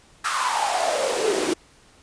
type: noise with high-pass filter sweep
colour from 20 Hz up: pink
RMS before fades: -23 dBFS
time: 0.24-1.54 s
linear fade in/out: 10 ms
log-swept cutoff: 1300 to 310 Hz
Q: 7.3
effects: pink hiss -54 dBFS RMS until 2.02 s + resampled to 22050 Hz